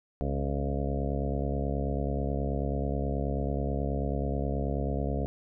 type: harmonic tone with a mistuned harmonic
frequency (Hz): 69.3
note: C#2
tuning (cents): 0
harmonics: 1 / 2 / 3 / 4 / 6 / 7 / 8 / 9 / 10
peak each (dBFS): -31 / -34 / -36 / -37 / -39 / -39 / -40 / -41 / -41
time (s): 0.21-5.26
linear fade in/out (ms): 0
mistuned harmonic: 1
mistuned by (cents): -85
effects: none